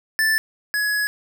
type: tone pair in turn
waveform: square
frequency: 1760 / 1683.8 Hz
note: A6 / G#6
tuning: 0 / +23 cents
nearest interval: minor second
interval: 77 cents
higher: first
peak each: -17 / -20 dBFS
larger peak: first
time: 0.19-0.38 / 0.74-1.07 s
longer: second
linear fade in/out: 0 ms
effects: none